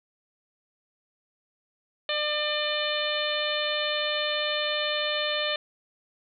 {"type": "harmonic tone", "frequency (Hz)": 599, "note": "D5", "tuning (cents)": 34, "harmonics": [1, 2, 3, 4, 5, 6, 7], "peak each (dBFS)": [-30, -36, -33, -35, -32, -32, -36], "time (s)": [2.09, 5.56], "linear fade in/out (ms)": 2, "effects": []}